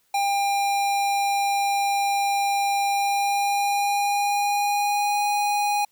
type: tone with pitch glide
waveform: square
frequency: 800 to 823 Hz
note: G5 to G#5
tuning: +35 to -16 cents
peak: -21 dBFS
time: 0.14-5.85 s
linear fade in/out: 5 ms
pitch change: +49 cents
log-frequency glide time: 2.91-5.23 s
effects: white hiss -66 dBFS RMS until 5.91 s